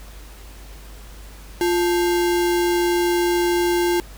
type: tone with sample-and-hold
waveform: sine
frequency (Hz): 349.2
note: F4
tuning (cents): 0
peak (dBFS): -16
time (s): 1.61-4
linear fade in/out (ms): 0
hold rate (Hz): 1225
effects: added 50 Hz sine -38 dBFS peak until 4.17 s + pink hiss -45 dBFS RMS until 4.17 s